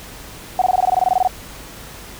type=tone bursts; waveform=sine; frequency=740 Hz; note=F#5; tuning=in tune; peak=-11 dBFS; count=15; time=0.59-1.275 s; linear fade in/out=2 ms; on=27 ms; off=20 ms; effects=added 50 Hz sine -44 dBFS peak until 2.19 s + pink hiss -37 dBFS RMS until 2.19 s